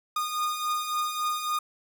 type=beating tone pair; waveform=45% pulse; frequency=1223 / 1226.6 Hz; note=D#6 / D#6; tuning=-30 / -25 cents; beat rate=3.6 Hz; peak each=-34 / -28 dBFS; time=0.16-1.59 s; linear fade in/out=5 ms; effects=none